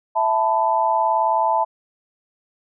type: chord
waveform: sine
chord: E suspended fourth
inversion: none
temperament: equal with one note detuned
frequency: 659.3 / 880 / 998.7 Hz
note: E5 / A5 / B5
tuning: 0 / 0 / +19 cents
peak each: -22 / -18 / -22 dBFS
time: 0.15-1.65 s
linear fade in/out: 20 ms
effects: none